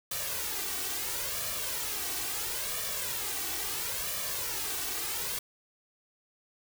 white noise with flanger, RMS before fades -34 dBFS, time 0.11-5.39 s, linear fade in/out 5 ms, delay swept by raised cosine 1.7 to 2.65 ms, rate 0.74 Hz, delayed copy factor +0.65, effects none

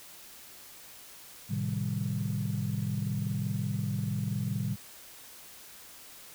sine chord, A half-diminished seventh, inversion none, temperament equal, 110 / 130.81 / 155.56 / 196 Hz, A2 / C3 / Eb3 / G3, 0 / 0 / 0 / 0 cents, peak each -33 / -34 / -35 / -34 dBFS, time 1.49-4.76 s, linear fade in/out 20 ms, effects tanh soft clip ceiling -21 dBFS + white hiss -50 dBFS RMS until 6.34 s

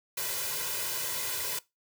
white noise with comb filter, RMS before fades -33 dBFS, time 0.17-1.59 s, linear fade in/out 5 ms, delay 2 ms, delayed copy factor +0.9, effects noise-tail reverb RT60 0.2 s tail -20 dB re dry + high-pass 100 Hz 12 dB/octave

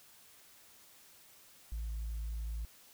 sine tone, 55.4 Hz, A1, 13 cents sharp, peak -34 dBFS, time 1.72-2.65 s, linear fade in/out 0 ms, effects tanh soft clip ceiling -34 dBFS + white hiss -60 dBFS RMS until 2.93 s

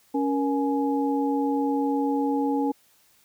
sine tone cluster, 278.9 / 470.9 / 838 Hz, C#4 / A#4 / G#5, +11 / +18 / +15 cents, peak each -23 / -29 / -29 dBFS, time 0.14-2.72 s, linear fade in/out 10 ms, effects white hiss -61 dBFS RMS until 3.24 s

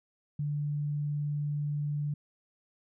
sine tone, 146.83 Hz, D3, in tune, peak -29 dBFS, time 0.39-2.14 s, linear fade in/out 5 ms, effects none

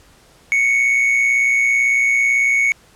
triangle tone with amplitude modulation, 2217 Hz, C#7, in tune, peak -9 dBFS, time 0.52-2.72 s, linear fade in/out 0 ms, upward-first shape sine, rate 118 Hz, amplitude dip 45%, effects pink hiss -50 dBFS RMS until 2.95 s + low-pass 11000 Hz 12 dB/octave

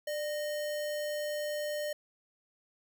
sine tone with sample-and-hold, 595 Hz, D5, 22 cents sharp, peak -32 dBFS, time 0.07-1.93 s, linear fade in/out 5 ms, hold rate 2450 Hz, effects none

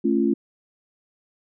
sine chord, A augmented, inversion none, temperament just, 220 / 275 / 343.8 Hz, A3 / C#4 / E#4, 0 / -14 / -27 cents, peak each -22 dBFS, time 0.04-0.34 s, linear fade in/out 10 ms, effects none

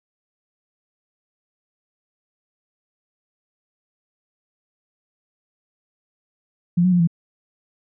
sine tone with pitch steps, 174.2 / 183.4 / 176.5 / 167.9 Hz, F3 / F#3 / F3 / E3, -4 / -15 / +19 / +32 cents, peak -13 dBFS, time 6.77-7.074 s, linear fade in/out 10 ms, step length 76 ms, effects none

